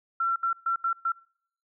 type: tone bursts at uneven times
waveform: sine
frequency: 1356 Hz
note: E6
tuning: 49 cents sharp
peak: -23 dBFS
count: 5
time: 0.2-0.36 / 0.43-0.53 / 0.66-0.76 / 0.84-0.93 / 1.05-1.12 s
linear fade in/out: 5 ms
effects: noise-tail reverb RT60 0.6 s tail -25 dB re dry